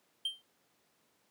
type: tone with exponential decay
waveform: triangle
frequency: 3147 Hz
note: G7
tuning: 6 cents sharp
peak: -27 dBFS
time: 0.25-0.42 s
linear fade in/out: 5 ms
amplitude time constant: 36 ms
effects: pink hiss -72 dBFS RMS until 1.3 s + high-pass 200 Hz 12 dB/octave